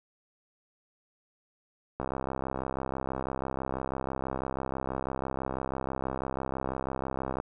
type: click train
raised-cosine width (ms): 1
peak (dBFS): -18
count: 358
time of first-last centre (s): 2-7.401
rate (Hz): 66.1
effects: none